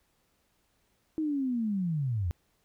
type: linear sweep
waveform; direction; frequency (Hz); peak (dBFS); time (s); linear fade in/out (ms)
sine; down; 319.8 to 79; -27; 1.18-2.31; 0
effects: pink hiss -72 dBFS RMS until 2.64 s